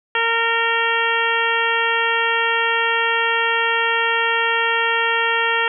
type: harmonic tone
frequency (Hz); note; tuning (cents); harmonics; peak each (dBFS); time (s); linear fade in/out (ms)
460; A#4; -23; 1 / 2 / 3 / 4 / 5 / 6 / 7; -25 / -23 / -23 / -21 / -27 / -24 / -27; 0.15-5.68; 2
effects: none